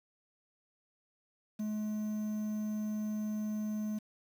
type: tone with quantisation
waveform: triangle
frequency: 213 Hz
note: G#3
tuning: 44 cents sharp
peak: -31 dBFS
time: 1.59-3.99 s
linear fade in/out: 10 ms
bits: 9
effects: none